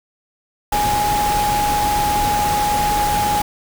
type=tone in noise; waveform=sine; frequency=830.6 Hz; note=G#5; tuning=in tune; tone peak=-16 dBFS; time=0.72-3.42 s; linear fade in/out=5 ms; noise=pink; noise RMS=-23 dBFS; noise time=0.72-3.42 s; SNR=+4 dB; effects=none